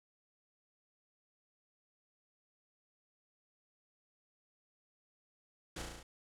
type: noise with echo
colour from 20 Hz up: pink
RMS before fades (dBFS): -43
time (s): 5.76-5.82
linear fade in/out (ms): 5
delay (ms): 35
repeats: 6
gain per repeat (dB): -2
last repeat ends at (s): 6.03
effects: low-pass 9000 Hz 12 dB/octave